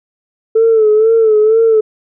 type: tone with vibrato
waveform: sine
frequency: 439.9 Hz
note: A4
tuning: in tune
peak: -5 dBFS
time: 0.55-1.81 s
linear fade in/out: 10 ms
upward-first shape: sine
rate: 2.1 Hz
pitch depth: 62 cents each way
effects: tanh soft clip ceiling -2 dBFS